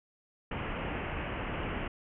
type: low-pass noise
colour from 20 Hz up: pink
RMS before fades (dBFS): -36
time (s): 0.51-1.88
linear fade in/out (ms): 5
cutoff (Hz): 3000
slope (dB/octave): 96
effects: none